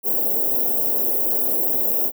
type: band-stop noise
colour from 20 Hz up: white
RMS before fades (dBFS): -20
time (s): 0.03-2.12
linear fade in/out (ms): 50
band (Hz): 610 to 15000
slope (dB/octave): 24
effects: high-pass 300 Hz 12 dB/octave